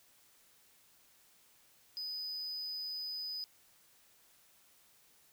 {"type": "tone", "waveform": "triangle", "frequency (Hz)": 4991, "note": "D#8", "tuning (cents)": 5, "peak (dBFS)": -37, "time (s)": [1.97, 3.44], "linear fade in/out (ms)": 0, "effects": ["white hiss -66 dBFS RMS until 5.32 s"]}